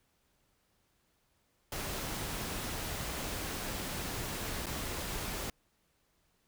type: noise with dropouts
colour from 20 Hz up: pink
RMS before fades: -38 dBFS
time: 1.72-5.5 s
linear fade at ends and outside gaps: 2 ms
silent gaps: 4.659-4.666 s
effects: pink hiss -74 dBFS RMS until 6.47 s

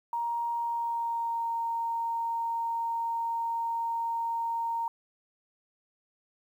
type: tone with pitch glide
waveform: sine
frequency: 938 to 924 Hz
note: A#5 to A#5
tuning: +11 to -16 cents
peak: -28 dBFS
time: 0.13-4.88 s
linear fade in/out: 2 ms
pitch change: -27 cents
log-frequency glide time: 0.52-1.52 s
effects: 10-bit

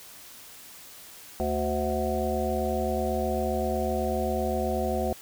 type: harmonic tone with a mistuned harmonic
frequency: 74.1 Hz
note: D2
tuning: 16 cents sharp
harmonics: 1 / 3 / 5 / 7 / 9 / 10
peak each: -32 / -32 / -32 / -32 / -32 / -32 dBFS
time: 1.4-5.13 s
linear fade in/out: 0 ms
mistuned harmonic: 9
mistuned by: -36 cents
effects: white hiss -47 dBFS RMS until 5.21 s

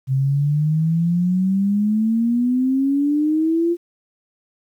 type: exponential sweep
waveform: sine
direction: up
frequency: 130.81 to 347.8 Hz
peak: -15 dBFS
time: 0.07-3.77 s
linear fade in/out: 50 ms
effects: 9-bit

